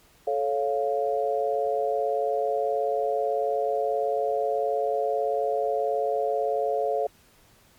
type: chord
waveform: sine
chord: A augmented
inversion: none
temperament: equal with one note detuned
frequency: 436 / 554.4 / 698.5 Hz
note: A4 / C#5 / E#5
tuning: -16 / 0 / 0 cents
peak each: -27 dBFS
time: 0.27-7.07 s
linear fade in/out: 5 ms
effects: pink hiss -58 dBFS RMS until 7.78 s + MP3 96 kbps